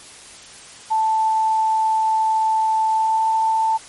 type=tone with pitch glide; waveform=sine; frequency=880 to 887.1 Hz; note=A5 to A5; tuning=0 to +14 cents; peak=-15 dBFS; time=0.9-3.78 s; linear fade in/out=20 ms; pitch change=+14 cents; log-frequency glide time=2.9-3.28 s; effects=white hiss -41 dBFS RMS until 3.88 s + MP3 48 kbps